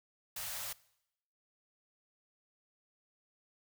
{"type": "band-stop noise", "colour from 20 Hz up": "white", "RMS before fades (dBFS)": -41, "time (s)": [0.36, 0.73], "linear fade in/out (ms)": 5, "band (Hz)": [170, 520], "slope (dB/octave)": 48, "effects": ["noise-tail reverb RT60 0.8 s tail -21 dB re dry"]}